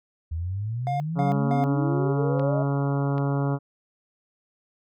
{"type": "exponential sweep", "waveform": "sine", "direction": "up", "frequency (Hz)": [77.78, 649], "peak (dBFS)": -26, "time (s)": [0.31, 2.63], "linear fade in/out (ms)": 10}
{"type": "tone bursts", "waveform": "triangle", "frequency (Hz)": 709, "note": "F5", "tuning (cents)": 26, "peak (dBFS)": -23, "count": 3, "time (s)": [0.87, 1.64], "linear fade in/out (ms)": 0, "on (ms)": 130, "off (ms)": 190}
{"type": "harmonic tone", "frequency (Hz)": 140, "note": "C#3", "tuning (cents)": 18, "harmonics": [1, 2, 3, 4, 5, 6, 7, 8, 9, 10], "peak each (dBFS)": [-23, -29, -33, -35, -37, -39, -40, -41, -42, -43], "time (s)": [1.15, 3.59], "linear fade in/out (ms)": 50}
{"type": "clicks", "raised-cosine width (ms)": 0.3, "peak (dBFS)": [-25, -26], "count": 2, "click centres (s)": [2.396, 3.181]}
{"effects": []}